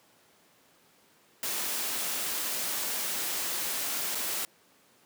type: noise with dropouts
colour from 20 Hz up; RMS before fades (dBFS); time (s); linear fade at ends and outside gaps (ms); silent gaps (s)
white; -32; 1.43-4.45; 1; 4.149-4.153
effects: pink hiss -62 dBFS RMS until 5.05 s + high-pass 200 Hz 12 dB/octave